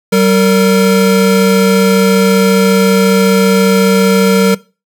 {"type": "tone pair together", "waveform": "square", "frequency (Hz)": [191.72, 458.9], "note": ["G3", "A#4"], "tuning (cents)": [-38, -27], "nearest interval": "octave + minor third", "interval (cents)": 1511, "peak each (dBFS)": -10, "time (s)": [0.12, 4.55], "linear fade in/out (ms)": 10, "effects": ["noise-tail reverb RT60 0.3 s tail -20 dB re dry"]}